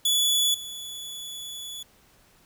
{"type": "tone with level steps", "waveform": "sawtooth", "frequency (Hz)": 3426, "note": "A7", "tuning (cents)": -47, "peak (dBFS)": [-17, -32], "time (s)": [0.05, 1.83], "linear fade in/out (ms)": 5, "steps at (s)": 0.54, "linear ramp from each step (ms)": 5, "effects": ["pink hiss -59 dBFS RMS until 2.45 s"]}